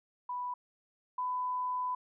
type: tone pair in turn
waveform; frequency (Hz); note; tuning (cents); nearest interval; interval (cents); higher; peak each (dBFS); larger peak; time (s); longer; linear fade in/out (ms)
sine; 987.8 / 1000.4; B5 / B5; 0 / +22; unison; 22; second; -34 / -31; second; 0.29-0.54 / 1.18-1.95; second; 5
effects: none